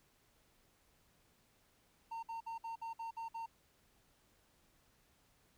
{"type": "tone bursts", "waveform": "triangle", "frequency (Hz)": 912, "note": "A#5", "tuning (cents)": -38, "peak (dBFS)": -39, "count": 8, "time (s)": [2.11, 3.462], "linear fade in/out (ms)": 10, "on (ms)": 120, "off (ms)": 56, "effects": ["pink hiss -72 dBFS RMS until 5.57 s"]}